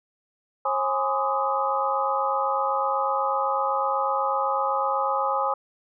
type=tone cluster; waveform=sine; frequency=539 / 830 / 1023 / 1164 / 1252 Hz; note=C#5 / G#5 / C6 / D6 / D#6; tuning=-49 / -1 / -39 / -16 / +10 cents; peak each=-28 / -26 / -30 / -32 / -27 dBFS; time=0.65-5.54 s; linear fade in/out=5 ms; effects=none